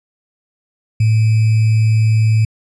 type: tone with sample-and-hold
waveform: sine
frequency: 110 Hz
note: A2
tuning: in tune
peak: -9 dBFS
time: 1-2.45 s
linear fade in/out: 5 ms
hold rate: 2450 Hz
effects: resampled to 22050 Hz